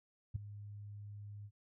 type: tone with ADSR envelope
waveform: sine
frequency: 102.9 Hz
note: G#2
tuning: 16 cents flat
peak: -31 dBFS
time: 0.34-1.51 s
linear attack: 17 ms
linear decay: 9 ms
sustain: -15 dB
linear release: 58 ms
effects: none